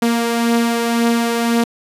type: beating tone pair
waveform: sawtooth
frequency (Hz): 233.1 / 235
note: A#3 / A#3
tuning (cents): 0 / +14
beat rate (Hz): 1.9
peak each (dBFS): -11 / -18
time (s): 0.02-1.64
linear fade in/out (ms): 5
effects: resampled to 32000 Hz